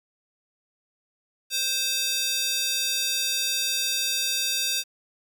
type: tone with high-pass filter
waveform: square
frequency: 523.3 Hz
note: C5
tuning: in tune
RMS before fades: -26 dBFS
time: 1.5-4.84 s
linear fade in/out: 50 ms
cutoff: 3900 Hz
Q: 1.6
effects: 8-bit